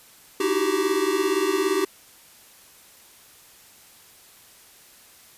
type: tone cluster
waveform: square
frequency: 306.1 / 329.7 / 376.3 / 393.7 Hz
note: D#4 / E4 / F#4 / G4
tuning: -28 / 0 / +29 / +8 cents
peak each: -30 / -31 / -25 / -25 dBFS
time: 0.4-1.85 s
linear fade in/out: 5 ms
effects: white hiss -51 dBFS RMS until 5.37 s + resampled to 32000 Hz